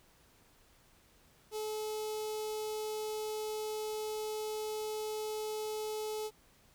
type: tone with notch filter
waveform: sawtooth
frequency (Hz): 430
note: A4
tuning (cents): -40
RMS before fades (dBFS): -38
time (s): 1.51-6.31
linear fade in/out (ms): 50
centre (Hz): 1700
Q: 0.67
effects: pink hiss -65 dBFS RMS until 6.74 s